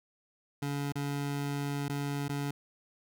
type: tone with dropouts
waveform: 25% pulse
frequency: 142.3 Hz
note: C#3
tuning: 46 cents sharp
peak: -28 dBFS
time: 0.62-2.51 s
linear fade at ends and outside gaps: 5 ms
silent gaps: 0.923-0.955 / 1.884-1.895 / 2.282-2.293 s
effects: none